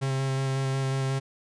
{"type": "tone with vibrato", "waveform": "45% pulse", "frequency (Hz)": 134.1, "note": "C3", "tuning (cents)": 43, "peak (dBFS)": -25, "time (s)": [0.01, 1.2], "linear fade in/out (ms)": 20, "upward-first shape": "square", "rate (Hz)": 5.5, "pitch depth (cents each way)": 10, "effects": ["resampled to 22050 Hz"]}